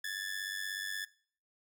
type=ring-modulated tone; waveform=sawtooth; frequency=1726 Hz; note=A6; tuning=34 cents flat; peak=-30 dBFS; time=0.04-1.05 s; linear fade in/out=5 ms; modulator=48.3 Hz; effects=noise-tail reverb RT60 0.5 s tail -21 dB re dry